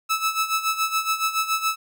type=tone with tremolo; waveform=sawtooth; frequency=1307 Hz; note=E6; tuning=15 cents flat; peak=-15 dBFS; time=0.09-1.76 s; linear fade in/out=20 ms; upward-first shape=sine; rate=7.1 Hz; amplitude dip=75%; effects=none